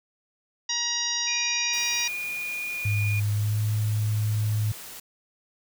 harmonic tone, 950 Hz, A#5, 33 cents sharp, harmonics 1 / 2 / 3 / 4 / 5 / 6 / 7, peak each -39 / -35 / -35 / -32 / -32 / -28 / -40 dBFS, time 0.69-2.08 s, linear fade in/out 5 ms
sine tone, 2437 Hz, D#7, 37 cents flat, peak -29 dBFS, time 1.27-3.2 s, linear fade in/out 5 ms
white noise, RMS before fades -41 dBFS, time 1.73-5 s, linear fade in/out 5 ms
sine tone with pitch glide, 103.83 to 106.93 Hz, G#2 to A2, 0 to -49 cents, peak -22 dBFS, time 2.85-4.72 s, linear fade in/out 5 ms, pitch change +51 cents, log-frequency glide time 3.32-3.62 s
effects none

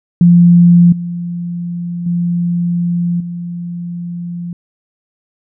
sine tone with level steps, 173.4 Hz, F3, 12 cents flat, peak -3 / -18 / -12 / -20 dBFS, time 0.21-4.53 s, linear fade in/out 2 ms, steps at 0.92 / 2.06 / 3.2 s, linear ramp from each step 5 ms, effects none

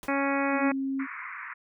pink noise with exponential decay, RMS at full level -39 dBFS, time 0.03-0.15 s, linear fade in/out 1 ms, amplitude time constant 26 ms
harmonic tone, 277.2 Hz, C#4, in tune, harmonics 1 / 2 / 3 / 4 / 5 / 6 / 7 / 8 / 9, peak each -28 / -31 / -33 / -34 / -35 / -36 / -36 / -37 / -38 dBFS, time 0.08-0.72 s, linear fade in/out 5 ms
sine tone, 270 Hz, C#4, 45 cents flat, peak -27 dBFS, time 0.52-1.07 s, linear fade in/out 50 ms
white band-pass noise, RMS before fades -39 dBFS, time 0.99-1.54 s, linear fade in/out 10 ms, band 1000 to 2300 Hz, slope 96 dB/octave
effects none

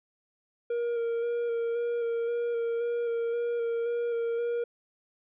triangle tone with vibrato, 469.1 Hz, A#4, 11 cents sharp, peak -25 dBFS, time 0.7-4.64 s, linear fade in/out 5 ms, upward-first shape square, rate 1.9 Hz, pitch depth 16 cents each way, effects resampled to 8000 Hz

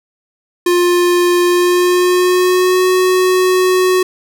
square tone with pitch glide, 352.8 to 369.1 Hz, F4 to F#4, +18 to -4 cents, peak -10 dBFS, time 0.66-4.03 s, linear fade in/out 5 ms, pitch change +78 cents, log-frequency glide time 1.45-2.87 s, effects none

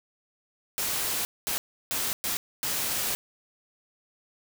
white noise bursts at uneven times, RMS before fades -29 dBFS, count 5, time 0.78-1.25 / 1.47-1.58 / 1.91-2.13 / 2.24-2.37 / 2.63-3.15 s, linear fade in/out 0 ms, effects none

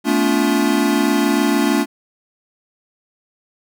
square chord, B half-diminished seventh, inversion third, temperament equal with one note detuned, 220 / 246.9 / 286.1 / 349.2 Hz, A3 / B3 / D4 / F4, 0 / 0 / -45 / 0 cents, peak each -20 / -24 / -18 / -22 dBFS, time 0.04-1.86 s, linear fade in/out 50 ms, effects none

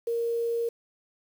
sine tone with quantisation, 466.2 Hz, A#4, in tune, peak -25 dBFS, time 0.07-0.69 s, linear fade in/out 5 ms, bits 8, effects none

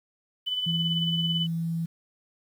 sine tone with tremolo, 3000 Hz, F#7, 23 cents sharp, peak -24 dBFS, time 0.46-1.47 s, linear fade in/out 20 ms, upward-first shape sine, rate 18 Hz, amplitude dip 50%
sine tone, 165.8 Hz, E3, 10 cents sharp, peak -26 dBFS, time 0.66-1.86 s, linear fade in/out 10 ms
effects 9-bit

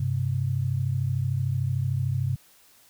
sine tone pair together, 99 / 132.36 Hz, G2 / C3, +18 / +20 cents, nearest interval perfect fourth, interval 502 cents, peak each -27 / -25 dBFS, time 0-2.36 s, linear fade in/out 5 ms, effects white hiss -57 dBFS RMS until 2.89 s

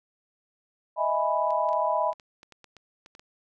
sine chord, E major seventh, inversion third, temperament equal, 622.3 / 659.3 / 830.6 / 987.8 Hz, D#5 / E5 / G#5 / B5, 0 / 0 / 0 / 0 cents, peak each -28 / -29 / -30 / -26 dBFS, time 0.96-2.14 s, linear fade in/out 50 ms
clicks, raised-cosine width 0.2 ms, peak -31 dBFS, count 12, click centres 1.506 / 1.689 / 1.731 / 2.13 / 2.198 / 2.431 / 2.523 / 2.643 / 2.767 / 3.061 / 3.151 / 3.195 s
effects none

